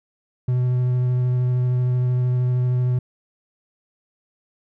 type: tone with vibrato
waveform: triangle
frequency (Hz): 125.1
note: B2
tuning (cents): +23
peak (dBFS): -15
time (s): 0.48-2.99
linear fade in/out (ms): 5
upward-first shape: square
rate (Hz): 13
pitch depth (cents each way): 8
effects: none